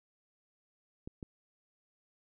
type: clicks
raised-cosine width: 3 ms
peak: -29 dBFS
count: 2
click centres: 1.075 / 1.228 s
effects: none